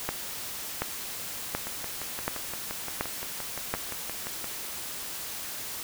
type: two click trains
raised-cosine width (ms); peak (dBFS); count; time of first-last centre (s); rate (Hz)
0.5; -12 / -20; 6 / 17; 0.09-3.74 / 1.67-4.443; 1.37 / 5.77
effects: white hiss -37 dBFS RMS until 5.83 s